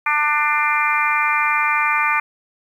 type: harmonic tone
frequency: 298.1 Hz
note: D4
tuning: 26 cents sharp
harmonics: 3 / 4 / 5 / 6 / 7 / 8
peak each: -23 / -20 / -25 / -26 / -23 / -21 dBFS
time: 0.06-2.2 s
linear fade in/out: 5 ms
effects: 8-bit